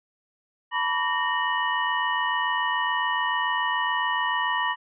sine tone cluster, 896 / 983 / 1145 / 1845 / 2949 Hz, A5 / B5 / D6 / A#6 / F#7, +31 / -8 / -44 / -18 / -6 cents, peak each -33 / -26 / -31 / -27 / -33 dBFS, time 0.71-4.76 s, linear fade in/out 50 ms, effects none

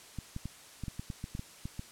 clicks, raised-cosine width 5 ms, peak -25 dBFS, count 12, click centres 0.187 / 0.364 / 0.456 / 0.837 / 0.882 / 0.995 / 1.102 / 1.241 / 1.351 / 1.394 / 1.655 / 1.794 s, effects white hiss -53 dBFS RMS until 1.91 s + low-pass 10000 Hz 12 dB/octave

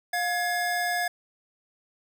square tone pair together, 709 / 1686.3 Hz, F5 / G#6, +26 / +26 cents, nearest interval octave + minor third, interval 1500 cents, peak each -28 / -29 dBFS, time 0.13-1.08 s, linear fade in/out 5 ms, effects none

